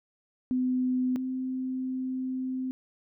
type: tone pair in turn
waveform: sine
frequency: 254.1 / 258.5 Hz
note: B3 / C4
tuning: +49 / -21 cents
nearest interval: unison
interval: 30 cents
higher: second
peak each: -24 / -29 dBFS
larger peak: first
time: 0.51-1.16 / 1.16-2.71 s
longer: second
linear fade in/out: 0 ms
effects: none